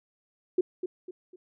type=tone with echo; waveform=sine; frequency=364.1 Hz; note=F#4; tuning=28 cents flat; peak=-19 dBFS; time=0.58-0.61 s; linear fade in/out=5 ms; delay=250 ms; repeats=3; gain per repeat=-9 dB; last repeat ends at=1.36 s; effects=none